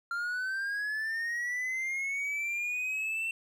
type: linear sweep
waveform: triangle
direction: up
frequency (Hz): 1379 to 2700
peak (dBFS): -29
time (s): 0.11-3.31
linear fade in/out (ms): 2
effects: none